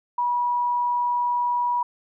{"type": "tone", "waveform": "sine", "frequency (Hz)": 970, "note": "B5", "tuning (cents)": -31, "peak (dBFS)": -20, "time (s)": [0.18, 1.83], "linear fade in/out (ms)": 5, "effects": []}